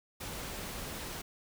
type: noise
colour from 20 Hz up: pink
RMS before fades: -41 dBFS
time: 0.2-1.22 s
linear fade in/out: 10 ms
effects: none